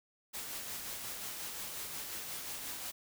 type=noise with tremolo; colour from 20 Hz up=white; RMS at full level=-41 dBFS; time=0.33-2.92 s; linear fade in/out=20 ms; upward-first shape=sine; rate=5.6 Hz; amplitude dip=30%; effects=none